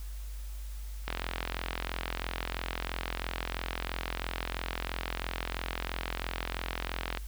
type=click train; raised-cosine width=0.3 ms; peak=-16 dBFS; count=263; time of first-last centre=1.08-7.173 s; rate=43 Hz; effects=added 50 Hz sine -37 dBFS peak until 7.27 s + white hiss -54 dBFS RMS until 7.27 s